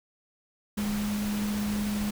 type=tone in noise; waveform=sine; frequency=207.7 Hz; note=G#3; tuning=in tune; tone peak=-27 dBFS; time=0.77-2.11 s; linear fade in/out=10 ms; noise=pink; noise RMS=-37 dBFS; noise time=0.77-2.11 s; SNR=+7 dB; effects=none